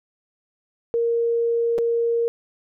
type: tone with dropouts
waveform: sine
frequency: 466.2 Hz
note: A#4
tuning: in tune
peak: -18 dBFS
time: 0.94-2.28 s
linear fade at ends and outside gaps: 0 ms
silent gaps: 1.781-1.786 s
effects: none